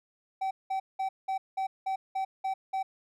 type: tone bursts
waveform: triangle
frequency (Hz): 768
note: G5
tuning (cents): -36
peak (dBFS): -26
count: 9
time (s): 0.41-2.83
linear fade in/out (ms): 10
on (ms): 100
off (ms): 190
effects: none